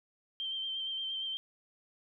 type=tone with vibrato; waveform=sine; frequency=3136 Hz; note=G7; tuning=in tune; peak=-34 dBFS; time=0.4-1.37 s; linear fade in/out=0 ms; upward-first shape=sine; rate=8.6 Hz; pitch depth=24 cents each way; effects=none